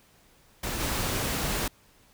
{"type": "noise with level steps", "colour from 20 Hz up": "pink", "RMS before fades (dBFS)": [-32, -29], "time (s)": [0.63, 1.68], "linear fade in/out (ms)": 5, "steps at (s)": 0.79, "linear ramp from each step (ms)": 20, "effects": ["pink hiss -60 dBFS RMS until 2.13 s"]}